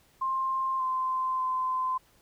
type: tone with pitch steps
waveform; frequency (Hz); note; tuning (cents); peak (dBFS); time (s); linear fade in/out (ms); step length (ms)
sine; 1056 / 1037 / 1030; C6 / C6 / C6; +16 / -16 / -28; -26; 0.21-1.98; 10; 590
effects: pink hiss -63 dBFS RMS until 2.21 s